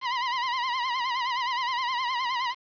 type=tone with vibrato; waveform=sawtooth; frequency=1000 Hz; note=B5; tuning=21 cents sharp; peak=-22 dBFS; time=0.01-2.55 s; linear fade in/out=50 ms; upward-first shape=sine; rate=9.6 Hz; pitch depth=99 cents each way; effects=resampled to 11025 Hz + 8-bit